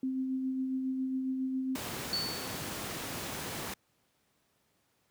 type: tone with tremolo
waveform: sine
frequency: 261.6 Hz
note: C4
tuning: in tune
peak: -29 dBFS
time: 0.03-1.76 s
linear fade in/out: 2 ms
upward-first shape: sine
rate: 7.3 Hz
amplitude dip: 30%
type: noise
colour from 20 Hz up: pink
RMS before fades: -38 dBFS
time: 1.75-3.74 s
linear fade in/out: 5 ms
type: tone with exponential decay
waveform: sine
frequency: 4470 Hz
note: C#8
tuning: 14 cents sharp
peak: -28 dBFS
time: 2.13-2.82 s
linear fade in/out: 1 ms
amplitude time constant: 150 ms
effects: pink hiss -73 dBFS RMS until 5.1 s + high-pass 100 Hz 12 dB/octave